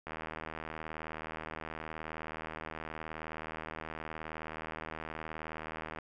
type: click train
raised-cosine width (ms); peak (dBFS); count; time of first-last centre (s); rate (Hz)
0.5; -25; 469; 0.07-5.987; 79.1
effects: none